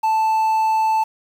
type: tone with quantisation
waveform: triangle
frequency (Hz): 880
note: A5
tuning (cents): 0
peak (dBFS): -13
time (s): 0.03-1.04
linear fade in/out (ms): 10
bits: 7
effects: none